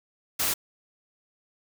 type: noise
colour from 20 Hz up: white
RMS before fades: -26 dBFS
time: 0.39-0.54 s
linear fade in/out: 10 ms
effects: none